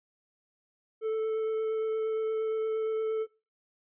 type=tone with vibrato; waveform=triangle; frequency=439.9 Hz; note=A4; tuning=in tune; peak=-25 dBFS; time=1.01-3.27 s; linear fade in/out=50 ms; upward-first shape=triangle; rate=8.6 Hz; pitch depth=11 cents each way; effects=noise-tail reverb RT60 0.3 s tail -20 dB re dry + resampled to 8000 Hz